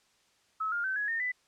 sine tone with pitch steps, 1293 / 1410 / 1537.6 / 1676.8 / 1828.6 / 1994.1 Hz, E6 / F6 / G6 / G#6 / A#6 / B6, -34 / +16 / -34 / +16 / -34 / +16 cents, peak -29 dBFS, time 0.6-1.32 s, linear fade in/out 10 ms, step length 120 ms, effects white hiss -68 dBFS RMS until 1.47 s + low-pass 7000 Hz 12 dB/octave

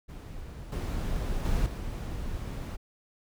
brown noise with level steps, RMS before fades -41 / -31 / -27 / -35 dBFS, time 0.08-2.77 s, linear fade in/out 20 ms, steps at 0.72 / 1.45 / 1.66 s, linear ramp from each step 2 ms, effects none

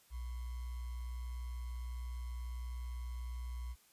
sine tone with sample-and-hold, 60.7 Hz, B1, 29 cents flat, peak -39 dBFS, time 0.1-3.76 s, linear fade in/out 50 ms, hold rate 1050 Hz, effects white hiss -67 dBFS RMS until 3.92 s + resampled to 32000 Hz

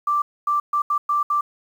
sine tone bursts at uneven times, 1174.7 Hz, D6, in tune, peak -17 dBFS, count 6, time 0.07-0.22 / 0.47-0.6 / 0.73-0.82 / 0.9-0.98 / 1.09-1.23 / 1.3-1.41 s, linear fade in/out 5 ms, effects 8-bit

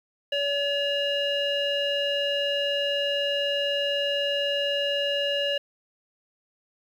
square tone with low-pass filter, 568 Hz, C#5, 42 cents sharp, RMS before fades -26 dBFS, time 0.32-5.58 s, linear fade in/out 5 ms, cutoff 3100 Hz, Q 8.3, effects 9-bit

